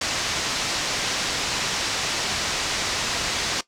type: low-pass noise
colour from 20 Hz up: white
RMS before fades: -26 dBFS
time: 0.01-3.61 s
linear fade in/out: 5 ms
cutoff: 6300 Hz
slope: 24 dB/octave
effects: noise-tail reverb RT60 0.1 s tail -17 dB re dry